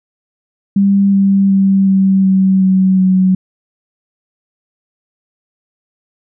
sine tone with pitch steps, 198.1 / 196.16 / 194.25 / 192.35 / 190.47 / 188.61 / 186.77 Hz, G3 / G3 / G3 / G3 / G3 / F#3 / F#3, +18 / +1 / -16 / -33 / -50 / +33 / +17 cents, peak -7 dBFS, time 0.76-3.35 s, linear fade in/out 5 ms, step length 370 ms, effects none

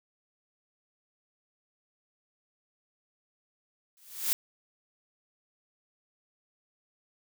blue noise with exponential growth, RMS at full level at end -24 dBFS, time 3.97-4.33 s, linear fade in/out 0 ms, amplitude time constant 78 ms, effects none

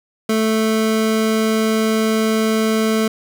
25% pulse tone, 220 Hz, A3, in tune, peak -11 dBFS, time 0.29-3.08 s, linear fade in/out 5 ms, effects none

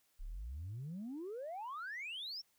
sine exponential sweep, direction up, 30.87 to 5600 Hz, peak -40 dBFS, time 0.19-2.42 s, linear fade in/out 20 ms, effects tanh soft clip ceiling -39 dBFS + white hiss -75 dBFS RMS until 2.58 s

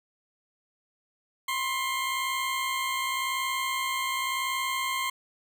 20% pulse tone pair together, 1000 / 1060.9 Hz, B5 / C6, +21 / +24 cents, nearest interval minor second, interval 103 cents, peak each -32 / -23 dBFS, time 1.48-5.1 s, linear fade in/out 5 ms, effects none

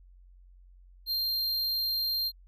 square tone, 4186 Hz, C8, in tune, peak -28 dBFS, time 1.06-2.32 s, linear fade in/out 50 ms, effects added 45 Hz sine -52 dBFS peak until 2.47 s

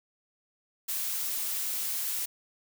blue noise, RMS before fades -32 dBFS, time 0.88-2.26 s, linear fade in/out 10 ms, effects none

